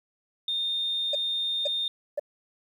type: tone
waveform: sine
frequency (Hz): 3644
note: A#7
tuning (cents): -40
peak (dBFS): -25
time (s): 0.48-1.88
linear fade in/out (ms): 2
type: tone bursts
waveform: sine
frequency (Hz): 584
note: D5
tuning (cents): -10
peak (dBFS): -23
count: 3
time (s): 1.13-2.196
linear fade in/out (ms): 5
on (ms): 22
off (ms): 500
effects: tanh soft clip ceiling -20 dBFS + 10-bit